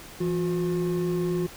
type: tone pair together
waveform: triangle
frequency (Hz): 168.9 / 359.2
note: E3 / F4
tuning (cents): +42 / +49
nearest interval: octave + minor second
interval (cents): 1307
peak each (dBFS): -25 / -24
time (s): 0.2-1.47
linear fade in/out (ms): 10
effects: pink hiss -44 dBFS RMS until 1.56 s